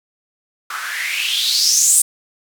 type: noise with band-pass filter sweep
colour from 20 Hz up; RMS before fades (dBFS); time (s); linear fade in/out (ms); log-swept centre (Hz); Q
blue; -17; 0.7-2.02; 5; 1200 to 8900; 6
effects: none